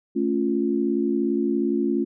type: chord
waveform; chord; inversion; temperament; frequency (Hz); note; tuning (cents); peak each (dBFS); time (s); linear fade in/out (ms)
sine; A augmented; none; equal; 220 / 277.2 / 349.2; A3 / C#4 / E#4; 0 / 0 / 0; -25 / -24 / -24; 0.15-2.05; 20
effects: none